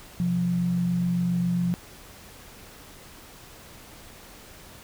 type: tone pair together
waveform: sine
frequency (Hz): 128.16 / 175.5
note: C3 / F3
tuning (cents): -35 / +9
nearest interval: perfect fourth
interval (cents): 544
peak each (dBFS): -32 / -22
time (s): 0.2-1.74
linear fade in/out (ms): 0
effects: pink hiss -47 dBFS RMS until 4.83 s